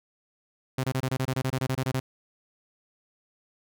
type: tone bursts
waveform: sawtooth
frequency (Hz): 130.81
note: C3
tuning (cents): 0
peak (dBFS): -21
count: 15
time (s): 0.78-2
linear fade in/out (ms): 5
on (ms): 58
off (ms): 25
effects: none